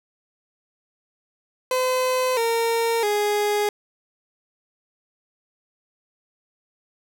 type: tone with pitch steps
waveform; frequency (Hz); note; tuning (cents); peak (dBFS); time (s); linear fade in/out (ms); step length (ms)
30% pulse; 511 / 460.5 / 415.1; C5 / A#4 / G#4; -41 / -21 / -1; -17; 1.71-3.69; 2; 660
effects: none